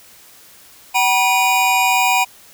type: tone cluster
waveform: square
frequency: 761 / 965 / 2443 Hz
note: F#5 / B5 / D#7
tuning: +48 / -40 / -32 cents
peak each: -18 dBFS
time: 0.94-2.25 s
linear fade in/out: 20 ms
effects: white hiss -45 dBFS RMS until 2.53 s